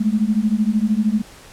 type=beating tone pair; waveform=sine; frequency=207.7 / 220.7 Hz; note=G#3 / A3; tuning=0 / +5 cents; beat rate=13 Hz; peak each=-18 dBFS; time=0-1.22 s; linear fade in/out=10 ms; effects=pink hiss -43 dBFS RMS until 1.52 s + low-pass 11000 Hz 12 dB/octave